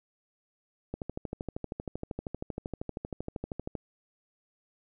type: click train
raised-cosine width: 2 ms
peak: -21 dBFS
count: 37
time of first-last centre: 0.94-3.752 s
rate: 12.8 Hz
effects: none